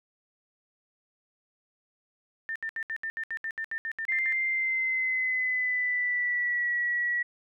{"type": "tone bursts", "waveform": "sine", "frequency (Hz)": 1798, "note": "A6", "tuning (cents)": 37, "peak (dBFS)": -30, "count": 14, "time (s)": [2.49, 4.324], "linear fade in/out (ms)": 0, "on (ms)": 66, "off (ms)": 70}
{"type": "tone with pitch glide", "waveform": "sine", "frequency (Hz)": [2092, 1929.5], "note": ["C7", "B6"], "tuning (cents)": [-1, -41], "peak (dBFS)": -25, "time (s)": [4.08, 7.23], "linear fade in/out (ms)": 10, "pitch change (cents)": -140, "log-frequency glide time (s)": [4.48, 6.7]}
{"effects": []}